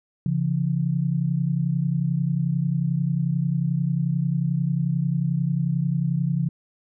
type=tone pair together; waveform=sine; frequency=138.59 / 169.83 Hz; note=C#3 / F3; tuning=0 / -48 cents; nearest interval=major third; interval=352 cents; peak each=-23 / -23 dBFS; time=0.26-6.49 s; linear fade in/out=2 ms; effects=none